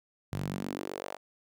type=tone with high-pass filter sweep; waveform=sawtooth; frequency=47.85 Hz; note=G1; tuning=41 cents flat; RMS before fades=-37 dBFS; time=0.32-1.17 s; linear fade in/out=10 ms; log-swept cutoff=110 to 690 Hz; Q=2.5; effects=none